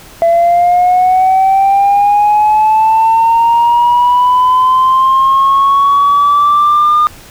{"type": "linear sweep", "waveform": "sine", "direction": "up", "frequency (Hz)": [670, 1215], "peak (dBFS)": -4, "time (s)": [0.22, 7.07], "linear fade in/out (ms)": 0, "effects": ["tanh soft clip ceiling -3 dBFS", "pink hiss -36 dBFS RMS until 7.3 s"]}